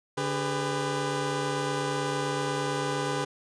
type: tone cluster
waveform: 20% pulse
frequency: 144.1 / 403.6 / 499.4 Hz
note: D3 / G#4 / B4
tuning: -33 / -49 / +19 cents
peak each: -27 dBFS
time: 0.17-3.25 s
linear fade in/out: 10 ms
effects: resampled to 22050 Hz